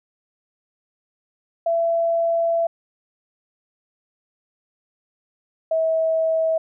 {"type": "tone pair in turn", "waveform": "sine", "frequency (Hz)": [670, 646.1], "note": ["E5", "E5"], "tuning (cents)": [28, -35], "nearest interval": "minor second", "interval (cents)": 63, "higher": "first", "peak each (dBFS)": [-17, -17], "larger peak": "neither", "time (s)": [[1.66, 2.67], [5.71, 6.58]], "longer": "first", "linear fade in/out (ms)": 5, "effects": []}